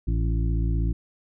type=harmonic tone with a mistuned harmonic; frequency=56 Hz; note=A1; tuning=31 cents sharp; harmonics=1 / 2 / 3 / 5 / 6; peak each=-22 / -28 / -32 / -36 / -38 dBFS; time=0.07-0.93 s; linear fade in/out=10 ms; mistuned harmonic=5; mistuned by=-32 cents; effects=none